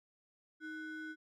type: ring-modulated tone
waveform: triangle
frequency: 902 Hz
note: A5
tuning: 43 cents sharp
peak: -37 dBFS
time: 0.6-1.16 s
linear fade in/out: 50 ms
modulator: 588 Hz
effects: none